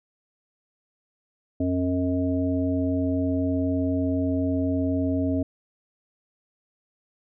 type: harmonic tone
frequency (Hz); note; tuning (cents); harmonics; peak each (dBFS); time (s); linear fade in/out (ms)
90.4; F#2; -40; 1 / 3 / 5 / 7; -28 / -23 / -35 / -31; 1.6-5.43; 5
effects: none